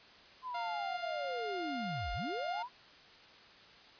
sine linear two-way sweep, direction down then up, 1039 to 39.5 to 1039 Hz, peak -38 dBFS, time 0.42-2.69 s, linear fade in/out 50 ms, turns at 2.13 s
sawtooth tone with pitch glide, 698.5 to 705.8 Hz, F5 to F5, 0 to +18 cents, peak -34 dBFS, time 0.54-2.63 s, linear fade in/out 10 ms, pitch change +18 cents, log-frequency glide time 0.7-1.55 s
effects white hiss -57 dBFS RMS until 3.99 s + resampled to 11025 Hz

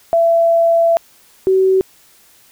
sine tone pair in turn, 670 / 379.3 Hz, E5 / F#4, +28 / +43 cents, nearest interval minor seventh, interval 985 cents, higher first, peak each -9 dBFS, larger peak neither, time 0.13-0.97 / 1.47-1.81 s, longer first, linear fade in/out 0 ms, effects white hiss -49 dBFS RMS until 2.51 s

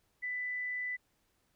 sine tone, 1991 Hz, B6, 14 cents sharp, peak -34 dBFS, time 0.22-0.97 s, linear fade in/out 20 ms, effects pink hiss -75 dBFS RMS until 1.55 s

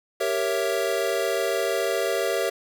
square chord, G diminished seventh, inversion none, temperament equal with one note detuned, 392 / 466.2 / 554.4 / 661.9 Hz, G4 / Bb4 / Db5 / Fb5, 0 / 0 / 0 / +7 cents, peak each -29 dBFS, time 0.2-2.5 s, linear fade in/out 10 ms, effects none

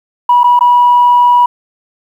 sine tone with dropouts, 973 Hz, B5, 26 cents flat, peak -3 dBFS, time 0.29-1.46 s, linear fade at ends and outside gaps 5 ms, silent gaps 0.434-0.441 / 0.592-0.608 s, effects tanh soft clip ceiling 0 dBFS + 7-bit

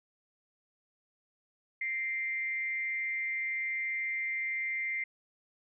sine tone with frequency modulation, 2093 Hz, C7, in tune, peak -31 dBFS, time 1.81-5.04 s, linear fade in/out 5 ms, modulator 240 Hz, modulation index 0.33, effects none

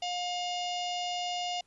harmonic tone with a mistuned harmonic, 712 Hz, F5, 33 cents sharp, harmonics 1 / 3 / 4 / 5 / 6 / 7 / 8 / 9 / 10, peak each -33 / -46 / -37 / -44 / -49 / -44 / -49 / -54 / -50 dBFS, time 0.02-1.61 s, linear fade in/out 5 ms, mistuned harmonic 10, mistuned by -20 cents, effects pink hiss -69 dBFS RMS until 1.66 s + resampled to 24000 Hz

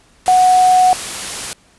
sine tone in noise, 737 Hz, F#5, 7 cents flat, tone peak -7 dBFS, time 0.28-0.93 s, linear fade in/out 0 ms, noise white, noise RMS -24 dBFS, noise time 0.26-1.53 s, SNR +14 dB, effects pink hiss -51 dBFS RMS until 1.78 s + resampled to 24000 Hz

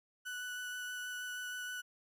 35% pulse tone with vibrato, 1484 Hz, F#6, 5 cents sharp, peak -38 dBFS, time 0.25-1.82 s, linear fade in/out 20 ms, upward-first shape sine, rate 6.3 Hz, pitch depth 10 cents each way, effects none

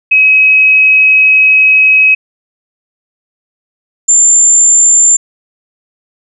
sine tone pair in turn, 2548 / 7236 Hz, D#7 / A8, +41 / +48 cents, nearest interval octave + tritone, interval 1807 cents, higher second, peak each -3 dBFS, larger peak neither, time 0.11-2.15 / 4.08-5.17 s, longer first, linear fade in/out 10 ms, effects none

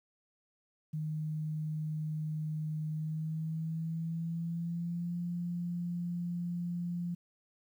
sine tone with pitch glide, 154.8 to 173.76 Hz, D#3 to F3, -9 to -8 cents, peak -33 dBFS, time 0.93-7.15 s, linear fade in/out 10 ms, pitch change +201 cents, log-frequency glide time 2.89-5.18 s, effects 11-bit

